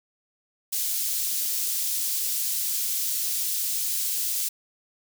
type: high-pass noise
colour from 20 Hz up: white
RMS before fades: -27 dBFS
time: 0.72-4.49 s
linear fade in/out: 10 ms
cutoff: 4600 Hz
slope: 12 dB/octave
effects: none